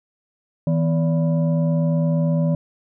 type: tone with frequency modulation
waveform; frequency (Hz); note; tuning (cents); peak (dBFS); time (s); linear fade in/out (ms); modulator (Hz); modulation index
sine; 162.1; E3; -29; -16; 0.67-2.55; 2; 413; 0.64
effects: none